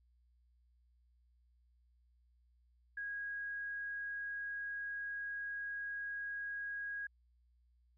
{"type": "tone", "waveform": "sine", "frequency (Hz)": 1645, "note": "G#6", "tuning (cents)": -17, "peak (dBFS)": -39, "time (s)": [2.97, 7.07], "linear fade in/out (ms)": 5, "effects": ["added 60 Hz sine -68 dBFS peak until 7.97 s"]}